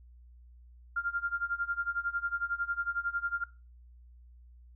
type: tone with tremolo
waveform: sine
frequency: 1396.9 Hz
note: F6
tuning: in tune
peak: -27 dBFS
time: 0.96-3.44 s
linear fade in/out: 5 ms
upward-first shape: sine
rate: 11 Hz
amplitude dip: 95%
effects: noise-tail reverb RT60 0.3 s tail -20 dB re dry + added 60 Hz sine -52 dBFS peak until 4.75 s